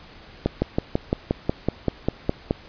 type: slowing click train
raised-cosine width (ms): 2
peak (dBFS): -6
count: 12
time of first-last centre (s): 0.46-2.509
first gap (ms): 160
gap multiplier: 1.03
effects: pink hiss -46 dBFS RMS until 2.68 s + resampled to 11025 Hz